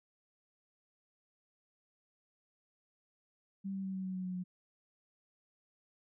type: tone with pitch steps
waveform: sine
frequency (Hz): 195 / 192.98 / 190.99 / 189.01 / 187.06 / 185.12 / 183.21 / 181.31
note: G3 / G3 / G3 / F#3 / F#3 / F#3 / F#3 / F#3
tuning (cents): -9 / -27 / -45 / +37 / +19 / +1 / -17 / -35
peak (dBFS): -36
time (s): 3.64-4.44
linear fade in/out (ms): 20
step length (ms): 100
effects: none